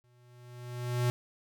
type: tone with exponential growth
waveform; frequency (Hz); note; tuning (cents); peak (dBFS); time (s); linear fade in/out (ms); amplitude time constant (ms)
square; 122.4; B2; -15; -25; 0.04-1.1; 0; 230
effects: none